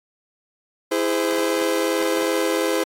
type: chord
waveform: 40% pulse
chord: E augmented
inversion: none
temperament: just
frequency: 329.6 / 412 / 515 Hz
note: E4 / G#4 / B#4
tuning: 0 / -14 / -28 cents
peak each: -23 / -24 / -22 dBFS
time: 0.91-2.84 s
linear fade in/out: 10 ms
effects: AAC 48 kbps